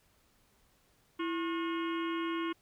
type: harmonic tone with a mistuned harmonic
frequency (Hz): 360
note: F#4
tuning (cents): -47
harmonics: 1 / 3 / 4 / 5 / 6 / 7 / 8 / 9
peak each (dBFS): -33 / -39 / -45 / -50 / -46 / -52 / -47 / -51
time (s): 1.19-2.53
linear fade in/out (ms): 10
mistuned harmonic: 1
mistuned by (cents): -140
effects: pink hiss -69 dBFS RMS until 2.61 s